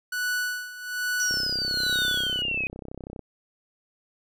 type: tone with tremolo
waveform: 45% pulse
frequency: 1480 Hz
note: F#6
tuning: in tune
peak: -24 dBFS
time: 0.12-2.42 s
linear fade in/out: 5 ms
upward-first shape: sine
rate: 1.2 Hz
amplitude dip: 80%
type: exponential sweep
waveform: sine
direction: down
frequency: 5920 to 2489 Hz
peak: -25 dBFS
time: 1.2-2.67 s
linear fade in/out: 0 ms
type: click train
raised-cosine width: 2 ms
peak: -24 dBFS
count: 62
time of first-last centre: 1.31-3.193 s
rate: 32.4 Hz
effects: none